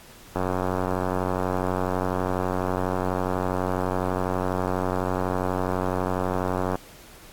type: click train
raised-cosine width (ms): 1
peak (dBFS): -11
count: 590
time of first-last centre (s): 0.36-6.755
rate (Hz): 92.1
effects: pink hiss -48 dBFS RMS until 7.32 s + AAC 64 kbps